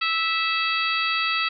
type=harmonic tone with a mistuned harmonic; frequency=656 Hz; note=E5; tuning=9 cents flat; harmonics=2 / 3 / 4 / 5 / 6 / 7; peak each=-26 / -30 / -25 / -31 / -31 / -32 dBFS; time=0.01-1.49 s; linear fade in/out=10 ms; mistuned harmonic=6; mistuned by=-34 cents; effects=none